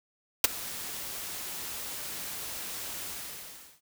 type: noise with ADSR envelope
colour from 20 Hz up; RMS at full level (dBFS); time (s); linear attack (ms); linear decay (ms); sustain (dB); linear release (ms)
white; -17; 0.44-3.81; 3; 18; -21; 750
effects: none